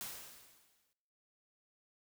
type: noise with exponential decay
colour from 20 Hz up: white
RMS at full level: -42 dBFS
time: 0.01-0.93 s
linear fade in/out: 0 ms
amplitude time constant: 200 ms
effects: noise-tail reverb RT60 1.0 s tail -20 dB re dry